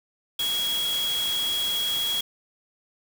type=tone in noise; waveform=sine; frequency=3318 Hz; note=G#7; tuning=2 cents flat; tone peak=-24 dBFS; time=0.39-2.21 s; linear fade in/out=5 ms; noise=white; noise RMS=-33 dBFS; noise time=0.39-2.21 s; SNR=+6 dB; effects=none